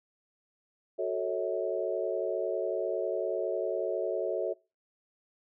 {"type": "chord", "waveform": "sine", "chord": "F# minor seventh", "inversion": "none", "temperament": "equal with one note detuned", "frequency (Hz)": [370, 440, 554.4, 646.4], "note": ["F#4", "A4", "C#5", "E5"], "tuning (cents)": [0, 0, 0, -34], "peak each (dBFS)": -34, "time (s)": [0.98, 4.54], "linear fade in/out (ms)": 20, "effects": ["noise-tail reverb RT60 0.3 s tail -24 dB re dry"]}